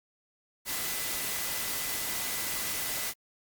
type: tone in noise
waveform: sine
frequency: 2005 Hz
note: B6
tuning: 26 cents sharp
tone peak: -44 dBFS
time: 0.65-3.14 s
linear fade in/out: 50 ms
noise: white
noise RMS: -33 dBFS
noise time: 0.65-3.14 s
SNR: -14 dB
effects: Opus 48 kbps